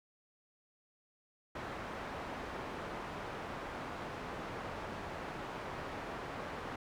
white low-pass noise, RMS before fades -43 dBFS, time 1.55-6.76 s, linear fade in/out 5 ms, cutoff 1200 Hz, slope 12 dB/octave, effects none

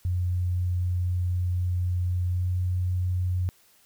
sine tone with pitch glide, 89.6 to 90.64 Hz, F2 to F#2, +45 to -35 cents, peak -23 dBFS, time 0.05-3.49 s, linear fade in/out 0 ms, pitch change +20 cents, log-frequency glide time 2.34-2.51 s, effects white hiss -60 dBFS RMS until 3.85 s

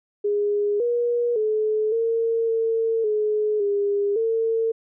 sine tone with pitch steps, 411.8 / 478.4 / 430.6 / 456.8 / 452.2 / 424.7 / 404.9 / 451.9 Hz, G#4 / A#4 / A4 / A#4 / A4 / G#4 / G#4 / A4, -15 / +45 / -37 / -35 / +47 / +39 / -44 / +46 cents, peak -19 dBFS, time 0.24-4.72 s, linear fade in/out 10 ms, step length 560 ms, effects none

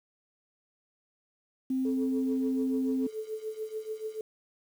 sine tone, 261.6 Hz, C4, in tune, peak -26 dBFS, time 1.7-3.07 s, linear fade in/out 5 ms
sine tone with tremolo, 435.5 Hz, A4, 18 cents flat, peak -30 dBFS, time 1.85-4.21 s, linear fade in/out 2 ms, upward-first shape triangle, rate 6.9 Hz, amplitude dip 90%
effects tanh soft clip ceiling -18 dBFS + 9-bit

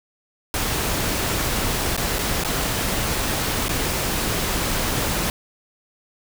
pink noise with dropouts, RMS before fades -23 dBFS, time 0.54-5.3 s, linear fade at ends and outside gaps 1 ms, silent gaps 1.966-1.976 / 2.185-2.19 / 2.437-2.447 / 3.683-3.692 s, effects none

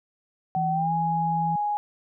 sine tone with pitch glide, 757 to 830.3 Hz, F#5 to G#5, +39 to -1 cents, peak -23 dBFS, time 0.55-1.77 s, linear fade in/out 0 ms, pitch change +160 cents, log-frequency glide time 0.69-0.93 s
sine tone, 164.81 Hz, E3, in tune, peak -27 dBFS, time 0.56-1.56 s, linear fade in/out 5 ms
effects none

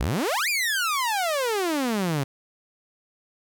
sawtooth exponential two-way sweep, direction up then down, 50.1 to 2489 to 131.7 Hz, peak -19 dBFS, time 0-2.24 s, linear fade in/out 10 ms, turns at 0.49 s, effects none

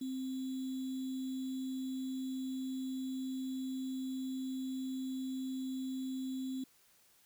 sine tone with sample-and-hold, 261.6 Hz, C4, in tune, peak -36 dBFS, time 0.01-6.64 s, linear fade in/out 5 ms, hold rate 3675 Hz, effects white hiss -67 dBFS RMS until 7.25 s

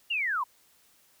sine linear sweep, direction down, 2889 to 932.3 Hz, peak -26 dBFS, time 0.1-0.44 s, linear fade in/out 10 ms, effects white hiss -63 dBFS RMS until 1.2 s

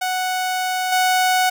sawtooth tone with level steps, 740 Hz, F#5, in tune, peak -16 / -11 dBFS, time 0.01-1.5 s, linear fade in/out 10 ms, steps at 0.92 s, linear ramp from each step 5 ms, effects none

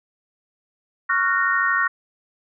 sine chord, Gb major seventh, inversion second, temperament just, 1110 / 1387.5 / 1480 / 1850 Hz, Db6 / F6 / Gb6 / Bb6, +2 / -12 / 0 / -14 cents, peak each -23 / -24 / -24 / -21 dBFS, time 1.09-1.88 s, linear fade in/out 10 ms, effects none

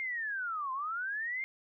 sine linear two-way sweep, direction down then up, 2140 to 1021 to 2140 Hz, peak -33 dBFS, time 0-1.44 s, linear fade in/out 0 ms, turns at 0.72 s, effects none

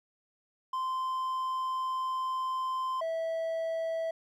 triangle tone pair in turn, 1038 / 653.9 Hz, C6 / E5, -14 / -14 cents, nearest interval minor sixth, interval 800 cents, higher first, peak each -28 dBFS, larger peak neither, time 0.73-3.01 / 3.01-4.11 s, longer first, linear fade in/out 5 ms, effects none

